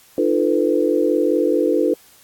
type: tone cluster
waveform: sine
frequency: 302.6 / 347.3 / 443.2 / 502 Hz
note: D#4 / F4 / A4 / B4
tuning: -48 / -10 / +13 / +28 cents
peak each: -20 dBFS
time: 0.18-1.94 s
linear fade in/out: 2 ms
effects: white hiss -50 dBFS RMS until 2.23 s + AAC 64 kbps